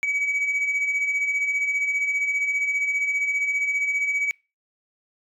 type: beating tone pair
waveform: sine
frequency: 2261 / 2276 Hz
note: C#7 / C#7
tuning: +34 / +45 cents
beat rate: 15 Hz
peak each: -27 / -20 dBFS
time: 0.03-4.31 s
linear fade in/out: 0 ms
effects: noise-tail reverb RT60 0.3 s tail -26 dB re dry + tanh soft clip ceiling -19 dBFS